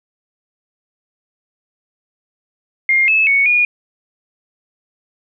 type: tone with pitch steps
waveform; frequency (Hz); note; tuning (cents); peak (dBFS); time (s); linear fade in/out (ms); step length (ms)
sine; 2121 / 2604 / 2221 / 2441; C7 / E7 / C#7 / D#7; +23 / -22 / +3 / -34; -10; 2.89-3.65; 2; 190
effects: none